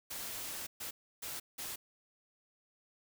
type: noise bursts at uneven times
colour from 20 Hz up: white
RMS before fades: -42 dBFS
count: 4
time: 0.1-0.67 / 0.8-0.91 / 1.22-1.4 / 1.58-1.76 s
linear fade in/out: 10 ms
effects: none